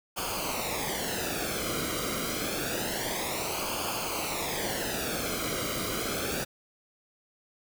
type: noise with flanger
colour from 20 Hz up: pink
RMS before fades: -32 dBFS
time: 0.16-6.45 s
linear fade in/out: 20 ms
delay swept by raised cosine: 0.52 to 1.15 ms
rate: 0.27 Hz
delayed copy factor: -0.75
effects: none